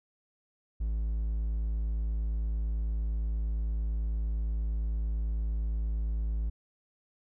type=tone; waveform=triangle; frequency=54.4 Hz; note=A1; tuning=19 cents flat; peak=-26 dBFS; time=0.8-6.5 s; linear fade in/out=10 ms; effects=none